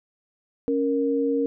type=tone pair together; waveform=sine; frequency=277.2 / 466.5 Hz; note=C#4 / A#4; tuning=0 / +1 cents; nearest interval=major sixth; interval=901 cents; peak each=-23 dBFS; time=0.68-1.46 s; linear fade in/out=0 ms; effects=none